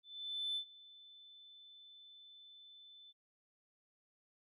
sine tone with ADSR envelope, 3520 Hz, A7, in tune, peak -34 dBFS, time 0.03-3.13 s, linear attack 530 ms, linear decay 85 ms, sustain -22 dB, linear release 32 ms, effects tanh soft clip ceiling -32 dBFS

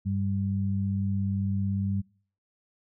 sine tone pair together, 98.27 / 196 Hz, G2 / G3, +5 / 0 cents, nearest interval octave, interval 1195 cents, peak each -27 / -29 dBFS, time 0.05-2.02 s, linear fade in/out 20 ms, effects noise-tail reverb RT60 0.5 s tail -26 dB re dry

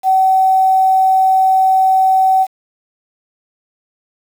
sine tone with quantisation, 760 Hz, F#5, 46 cents sharp, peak -8 dBFS, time 0.03-2.47 s, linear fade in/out 50 ms, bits 6, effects none

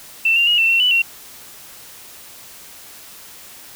sine tone with pitch steps, 2680 / 2779 / 2880 / 2686 / 2718 / 2975 / 2735 Hz, E7 / F7 / F#7 / E7 / F7 / F#7 / F7, +28 / -9 / -47 / +32 / -48 / +9 / -37 cents, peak -12 dBFS, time 0.25-1.02 s, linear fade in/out 5 ms, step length 110 ms, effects white hiss -40 dBFS RMS until 3.75 s

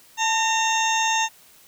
harmonic tone with a mistuned harmonic, 912 Hz, A#5, 38 cents flat, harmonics 1 / 2 / 3 / 4 / 6 / 7 / 8, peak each -22 / -27 / -27 / -28 / -37 / -27 / -36 dBFS, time 0.17-1.29 s, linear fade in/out 50 ms, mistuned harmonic 1, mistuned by -48 cents, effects white hiss -52 dBFS RMS until 1.67 s

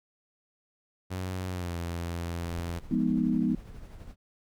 sawtooth tone with pitch glide, 92.5 to 85.31 Hz, F#2 to F2, 0 to -40 cents, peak -28 dBFS, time 1.1-2.8 s, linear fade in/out 20 ms, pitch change -140 cents, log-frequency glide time 1.48-1.75 s
brown noise with tremolo, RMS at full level -43 dBFS, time 2.41-4.16 s, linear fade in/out 50 ms, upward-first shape sine, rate 12 Hz, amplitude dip 40%
sine chord, F half-diminished seventh, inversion none, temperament equal, 174.61 / 207.7 / 246.9 / 311.1 Hz, F3 / Ab3 / Cb4 / Eb4, 0 / 0 / 0 / 0 cents, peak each -31 / -29 / -27 / -31 dBFS, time 2.91-3.55 s, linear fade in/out 5 ms
effects none

